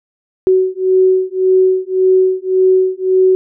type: beating tone pair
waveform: sine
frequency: 373.4 / 375.2 Hz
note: F#4 / F#4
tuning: +16 / +24 cents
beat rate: 1.8 Hz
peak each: -12 dBFS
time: 0.47-3.35 s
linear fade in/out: 0 ms
effects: none